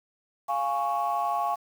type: chord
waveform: sine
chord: Db major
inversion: first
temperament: equal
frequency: 698.5 / 830.6 / 1108.7 Hz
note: F5 / Ab5 / Db6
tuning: 0 / 0 / 0 cents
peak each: -28 dBFS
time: 0.48-1.56 s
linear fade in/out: 20 ms
effects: tanh soft clip ceiling -18 dBFS + 8-bit